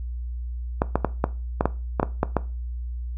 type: clicks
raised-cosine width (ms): 1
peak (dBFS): -5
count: 10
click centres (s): 0.819 / 0.956 / 1.047 / 1.241 / 1.609 / 1.656 / 1.998 / 2.03 / 2.231 / 2.367
effects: noise-tail reverb RT60 0.3 s tail -17 dB re dry + added 60 Hz sine -28 dBFS peak until 3.17 s

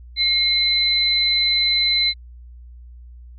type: tone pair together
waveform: sine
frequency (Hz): 2140 / 4040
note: C7 / B7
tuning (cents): +38 / +39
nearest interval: major seventh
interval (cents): 1101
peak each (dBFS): -23 / -16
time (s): 0.16-2.14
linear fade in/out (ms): 50
effects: added 60 Hz sine -38 dBFS peak until 3.38 s

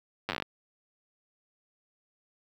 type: slowing click train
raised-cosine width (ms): 0.3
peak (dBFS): -15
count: 10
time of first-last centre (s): 0.29-0.423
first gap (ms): 9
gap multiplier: 1.12
effects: high-pass 100 Hz 12 dB/octave + 9-bit

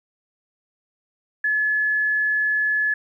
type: tone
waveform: sine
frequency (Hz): 1712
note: A6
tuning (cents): -48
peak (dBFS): -18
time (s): 1.44-2.94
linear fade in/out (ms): 5
effects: 10-bit

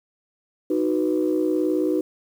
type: chord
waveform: sine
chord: B major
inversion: first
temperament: equal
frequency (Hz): 311.1 / 370 / 493.9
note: D#4 / F#4 / B4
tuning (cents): 0 / 0 / 0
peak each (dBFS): -21 / -23 / -26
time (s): 0.7-2.01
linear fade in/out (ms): 5
effects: tanh soft clip ceiling -11 dBFS + 8-bit

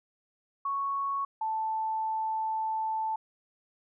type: tone pair in turn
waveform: sine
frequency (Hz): 1108.7 / 880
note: C#6 / A5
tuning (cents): 0 / 0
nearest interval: major third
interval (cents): 400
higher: first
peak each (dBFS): -28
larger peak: neither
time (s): 0.65-1.25 / 1.41-3.16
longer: second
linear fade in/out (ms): 5
effects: none

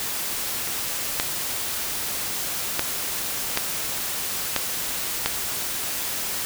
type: clicks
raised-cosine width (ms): 0.2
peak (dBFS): -3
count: 5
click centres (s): 1.199 / 2.794 / 3.574 / 4.563 / 5.26
effects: white hiss -28 dBFS RMS until 6.45 s

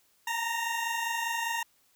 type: tone pair together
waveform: 20% pulse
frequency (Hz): 907.3 / 932.3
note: A#5 / A#5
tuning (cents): -47 / 0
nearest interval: unison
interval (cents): 47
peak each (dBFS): -30 / -26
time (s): 0.27-1.63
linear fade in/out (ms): 5
effects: white hiss -67 dBFS RMS until 1.95 s

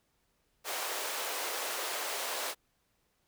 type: high-pass noise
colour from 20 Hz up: pink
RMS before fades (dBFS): -36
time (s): 0.64-2.55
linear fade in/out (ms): 50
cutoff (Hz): 450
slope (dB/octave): 24
effects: pink hiss -75 dBFS RMS until 3.27 s

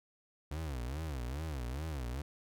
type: tone with vibrato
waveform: 35% pulse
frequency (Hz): 69.3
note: C#2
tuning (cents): 0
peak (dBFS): -35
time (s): 0.51-2.22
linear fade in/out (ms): 5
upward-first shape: sine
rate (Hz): 2.4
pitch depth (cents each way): 270
effects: none

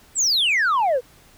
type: exponential sweep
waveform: sine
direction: down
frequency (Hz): 8160 to 466.2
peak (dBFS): -14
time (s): 0.15-1.01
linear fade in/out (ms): 50
effects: tanh soft clip ceiling -15 dBFS + pink hiss -52 dBFS RMS until 1.37 s

